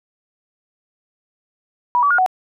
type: tone with pitch steps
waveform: sine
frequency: 973 / 1146 / 1429 / 744 Hz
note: B5 / D6 / F6 / F#5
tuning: -26 / -43 / +39 / +9 cents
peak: -12 dBFS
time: 1.95-2.262 s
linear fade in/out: 0 ms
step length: 78 ms
effects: none